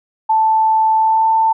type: tone with pitch glide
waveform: sine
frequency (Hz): 880 to 890.2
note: A5 to A5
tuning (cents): 0 to +20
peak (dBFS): -10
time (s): 0.29-1.53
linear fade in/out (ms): 10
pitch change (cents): +20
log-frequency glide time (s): 0.97-1.29
effects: none